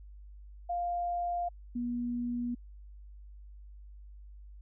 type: tone pair in turn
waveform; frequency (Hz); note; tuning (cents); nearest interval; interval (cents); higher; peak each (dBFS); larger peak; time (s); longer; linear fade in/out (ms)
sine; 700 / 241.3; F5 / B3; +4 / -40; octave + tritone; 1844; first; -30 / -31; first; 0.69-1.49 / 1.75-2.55; neither; 10
effects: added 50 Hz sine -47 dBFS peak until 4.61 s